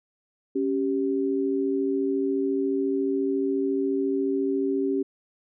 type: tone pair together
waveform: sine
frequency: 275.8 / 390 Hz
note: C#4 / G4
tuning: -9 / -9 cents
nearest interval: tritone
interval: 600 cents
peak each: -25 dBFS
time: 0.55-5.03 s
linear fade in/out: 10 ms
effects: none